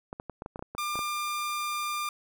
clicks, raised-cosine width 1 ms, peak -23 dBFS, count 11, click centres 0.129 / 0.199 / 0.297 / 0.421 / 0.461 / 0.559 / 0.593 / 0.625 / 0.75 / 0.956 / 0.991 s
sawtooth tone, 1197 Hz, D6, 33 cents sharp, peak -26 dBFS, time 0.78-2.09 s, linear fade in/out 2 ms
effects none

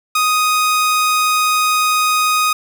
sawtooth tone, 1247 Hz, D#6, 3 cents sharp, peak -9 dBFS, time 0.15-2.53 s, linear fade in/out 5 ms, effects none

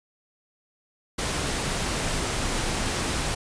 pink noise, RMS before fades -27 dBFS, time 1.18-3.35 s, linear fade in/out 10 ms, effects resampled to 22050 Hz

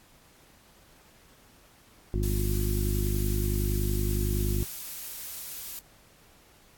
harmonic tone, 50.7 Hz, G#1, 41 cents flat, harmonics 1 / 2 / 3 / 4 / 5 / 6 / 7, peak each -27 / -30 / -37 / -36 / -40 / -43 / -35 dBFS, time 2.14-4.63 s, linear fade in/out 0 ms
blue noise, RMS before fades -38 dBFS, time 2.23-5.79 s, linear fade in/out 0 ms
effects pink hiss -58 dBFS RMS until 6.77 s + AAC 64 kbps

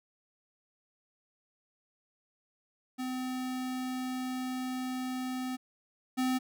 square tone pair in turn, 255.8 / 256.8 Hz, C4 / C4, -39 / -32 cents, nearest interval unison, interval 7 cents, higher second, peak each -34 / -28 dBFS, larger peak second, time 2.98-5.57 / 6.17-6.39 s, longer first, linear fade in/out 20 ms, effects none

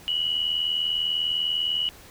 sine tone pair together, 2910 / 2990 Hz, F#7 / F#7, -29 / +17 cents, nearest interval unison, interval 46 cents, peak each -24 / -28 dBFS, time 0.08-1.89 s, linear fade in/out 0 ms, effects pink hiss -48 dBFS RMS until 2.1 s

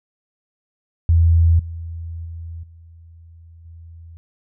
sine tone with level steps, 83.2 Hz, E2, 17 cents sharp, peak -10 / -27 / -29 / -41 / -37 dBFS, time 1.09-4.17 s, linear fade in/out 0 ms, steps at 1.59 / 2.25 / 2.63 / 3.65 s, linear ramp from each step 5 ms, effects none

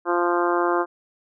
harmonic tone, 174.3 Hz, F3, 3 cents flat, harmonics 2 / 3 / 4 / 5 / 6 / 7 / 8 / 9, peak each -22 / -28 / -27 / -29 / -26 / -28 / -31 / -34 dBFS, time 0.05-0.86 s, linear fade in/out 50 ms, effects none

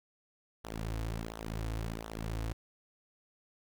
sawtooth tone with flanger, 55.2 Hz, A1, 6 cents sharp, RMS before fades -38 dBFS, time 0.64-2.53 s, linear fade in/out 5 ms, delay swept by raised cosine 0.41 to 5.21 ms, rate 1.4 Hz, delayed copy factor -0.8, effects 10-bit

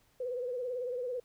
sine tone with vibrato, 496.7 Hz, B4, 10 cents sharp, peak -33 dBFS, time 0.2-1.2 s, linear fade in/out 5 ms, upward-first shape sine, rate 18 Hz, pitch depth 67 cents each way, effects pink hiss -69 dBFS RMS until 1.24 s

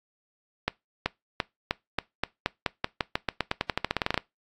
accelerating click train, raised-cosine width 0.3 ms, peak -8 dBFS, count 25, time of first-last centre 0.68-4.177 s, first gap 380 ms, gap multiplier 0.9, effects noise-tail reverb RT60 0.2 s tail -22 dB re dry + AAC 64 kbps

